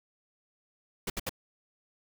pink noise bursts, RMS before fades -33 dBFS, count 3, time 1.07-1.294 s, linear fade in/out 5 ms, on 30 ms, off 67 ms, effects none

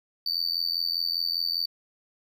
triangle tone with amplitude modulation, 4585 Hz, D8, 42 cents flat, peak -20 dBFS, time 0.26-1.66 s, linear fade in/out 5 ms, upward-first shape sine, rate 85 Hz, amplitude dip 95%, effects none

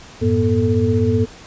sine tone cluster, 94.3 / 110.2 / 241.8 / 442.1 Hz, F#2 / A2 / B3 / A4, +33 / +3 / -36 / +8 cents, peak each -19 dBFS, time 0.21-1.26 s, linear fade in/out 20 ms, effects pink hiss -40 dBFS RMS until 1.46 s + resampled to 16000 Hz

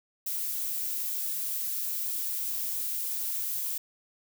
violet noise, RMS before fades -32 dBFS, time 0.26-3.78 s, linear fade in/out 5 ms, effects none

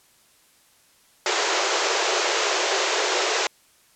pink band-pass noise, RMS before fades -23 dBFS, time 1.26-3.47 s, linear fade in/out 2 ms, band 350 to 7400 Hz, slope 96 dB/octave, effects white hiss -58 dBFS RMS until 3.95 s + low-pass 12000 Hz 12 dB/octave

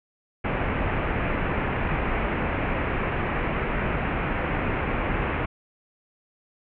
pink low-pass noise, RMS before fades -26 dBFS, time 0.44-5.46 s, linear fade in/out 10 ms, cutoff 2600 Hz, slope 48 dB/octave, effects none

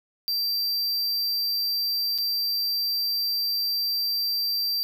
square tone with dropouts, 4699 Hz, D8, in tune, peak -24 dBFS, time 0.28-4.83 s, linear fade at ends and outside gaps 0 ms, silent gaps 2.179-2.185 s, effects none

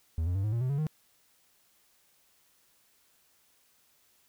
triangle tone with pitch steps, 80.9 / 88.73 / 97.32 / 106.75 / 117.08 / 128.42 / 140.86 / 154.49 Hz, E2 / F2 / G2 / G#2 / A#2 / C3 / C#3 / D#3, -32 / +28 / -12 / +48 / +8 / -32 / +28 / -12 cents, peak -25 dBFS, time 0.18-0.868 s, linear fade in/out 0 ms, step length 86 ms, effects white hiss -67 dBFS RMS until 4.28 s

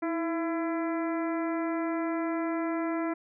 harmonic tone with a mistuned harmonic, 335.6 Hz, E4, 31 cents sharp, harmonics 1 / 2 / 3 / 4 / 5 / 6 / 7, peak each -29 / -35 / -39 / -40 / -45 / -44 / -49 dBFS, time 0.02-3.14 s, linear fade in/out 10 ms, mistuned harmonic 1, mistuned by -54 cents, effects none

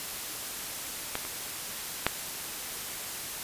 clicks, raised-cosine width 0.3 ms, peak -13 / -22 / -6 dBFS, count 3, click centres 1.154 / 1.251 / 2.066 s, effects white hiss -37 dBFS RMS until 3.43 s + resampled to 32000 Hz

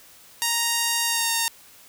5% pulse tone with pitch glide, 933 to 920.7 Hz, A#5 to A#5, +1 to -22 cents, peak -9 dBFS, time 0.42-1.48 s, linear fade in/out 0 ms, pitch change -23 cents, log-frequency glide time 1.05-1.3 s, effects white hiss -50 dBFS RMS until 1.88 s

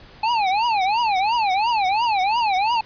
square tone with vibrato, 845 Hz, G#5, 30 cents sharp, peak -18 dBFS, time 0.23-2.81 s, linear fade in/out 5 ms, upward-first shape triangle, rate 2.9 Hz, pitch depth 260 cents each way, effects pink hiss -46 dBFS RMS until 2.85 s + resampled to 11025 Hz

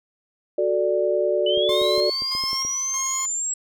sine chord, D major, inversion first, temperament equal, 370 / 440 / 587.3 Hz, F#4 / A4 / D5, 0 / 0 / 0 cents, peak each -23 / -25 / -21 dBFS, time 0.58-2.1 s, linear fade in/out 5 ms
sine linear sweep, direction up, 2959 to 7700 Hz, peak -23 dBFS, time 1.46-3.54 s, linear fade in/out 5 ms
clicks, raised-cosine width 2 ms, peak -25 dBFS, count 9, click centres 1.575 / 1.693 / 1.816 / 1.979 / 2.221 / 2.351 / 2.438 / 2.531 / 2.65 s
sawtooth tone with tremolo, 1065 Hz, C6, 30 cents sharp, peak -25 dBFS, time 1.69-3.26 s, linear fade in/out 2 ms, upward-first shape square, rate 1.6 Hz, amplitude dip 60%
effects none

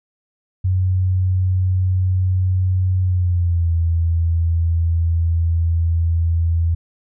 sine tone with pitch glide, 92.5 to 83.37 Hz, F#2 to E2, 0 to +20 cents, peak -14 dBFS, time 0.64-6.75 s, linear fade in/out 10 ms, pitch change -180 cents, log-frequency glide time 3.01-3.72 s, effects none

